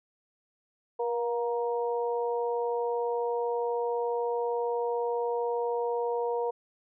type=tone cluster; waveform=sine; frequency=476.7 / 709 / 939 Hz; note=A#4 / F5 / A#5; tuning=+39 / +26 / +12 cents; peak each=-28 / -37 / -34 dBFS; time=0.99-6.51 s; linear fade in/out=10 ms; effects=none